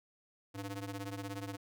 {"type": "ring-modulated tone", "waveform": "sawtooth", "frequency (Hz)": 199.1, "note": "G3", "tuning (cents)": 27, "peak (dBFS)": -33, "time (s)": [0.54, 1.57], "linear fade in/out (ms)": 20, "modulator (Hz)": 91.2, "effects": []}